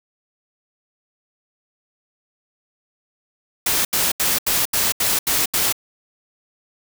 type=noise bursts; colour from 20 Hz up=white; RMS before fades=-19 dBFS; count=8; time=3.66-5.726 s; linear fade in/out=5 ms; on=190 ms; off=78 ms; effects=none